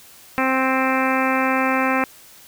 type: harmonic tone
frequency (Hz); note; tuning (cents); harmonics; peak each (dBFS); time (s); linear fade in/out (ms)
262.4; C4; +5; 1 / 2 / 3 / 4 / 5 / 6 / 7 / 8 / 9 / 10; -22 / -25 / -25 / -25 / -26 / -28 / -28 / -30 / -28 / -31; 0.38-2.04; 0
effects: white hiss -46 dBFS RMS until 2.47 s